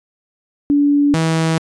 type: tone pair in turn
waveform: sine / sawtooth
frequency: 287.7 / 161.91 Hz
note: D4 / E3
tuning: -36 / -31 cents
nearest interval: minor seventh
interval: 995 cents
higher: first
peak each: -10 dBFS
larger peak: neither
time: 0.7-1.14 / 1.14-1.58 s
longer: neither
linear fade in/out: 0 ms
effects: resampled to 22050 Hz